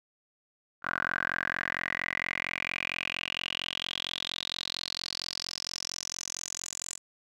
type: tone with band-pass filter sweep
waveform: 10% pulse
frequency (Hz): 44.35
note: F1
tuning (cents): +27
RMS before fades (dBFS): -35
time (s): 0.82-6.99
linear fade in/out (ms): 50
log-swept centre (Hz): 1400 to 7500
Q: 6.6
effects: none